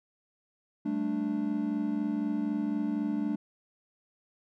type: chord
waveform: triangle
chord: G suspended second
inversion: none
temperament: equal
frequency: 196 / 220 / 293.7 Hz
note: G3 / A3 / D4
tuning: 0 / 0 / 0 cents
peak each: -34 / -30 / -29 dBFS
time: 0.85-3.36 s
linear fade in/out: 10 ms
effects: none

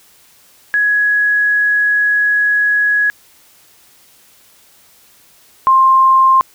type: tone pair in turn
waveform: sine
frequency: 1674 / 1056.2 Hz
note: G#6 / C6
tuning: +13 / +16 cents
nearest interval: minor sixth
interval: 797 cents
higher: first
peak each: -10 / -6 dBFS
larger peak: second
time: 0.74-3.1 / 5.67-6.41 s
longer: first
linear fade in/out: 0 ms
effects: white hiss -48 dBFS RMS until 6.54 s

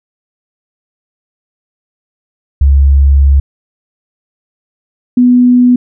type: tone pair in turn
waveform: sine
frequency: 69.3 / 247 Hz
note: C#2 / B3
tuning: 0 / 0 cents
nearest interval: octave + minor seventh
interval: 2200 cents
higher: second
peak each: -3 dBFS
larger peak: neither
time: 2.61-3.4 / 5.17-5.76 s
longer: first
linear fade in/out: 5 ms
effects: none

